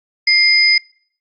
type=tone pair together; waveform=sine; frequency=2105 / 4999 Hz; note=C7 / D#8; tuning=+10 / +7 cents; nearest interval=octave + minor third; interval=1497 cents; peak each=-12 dBFS; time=0.27-0.78 s; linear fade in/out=5 ms; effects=noise-tail reverb RT60 0.6 s tail -25 dB re dry + Opus 48 kbps